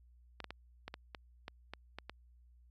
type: clicks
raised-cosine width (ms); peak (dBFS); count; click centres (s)
0.3; -27; 10; 0.403 / 0.443 / 0.506 / 0.88 / 0.941 / 1.148 / 1.481 / 1.736 / 1.986 / 2.096
effects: added 60 Hz sine -60 dBFS peak until 2.7 s + AAC 64 kbps